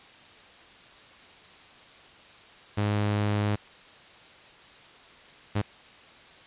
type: tone bursts at uneven times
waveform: sawtooth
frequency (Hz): 103.83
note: G#2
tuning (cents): 0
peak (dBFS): -20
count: 2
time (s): 2.77-3.56 / 5.55-5.62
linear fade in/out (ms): 10
effects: white hiss -51 dBFS RMS until 6.46 s + resampled to 8000 Hz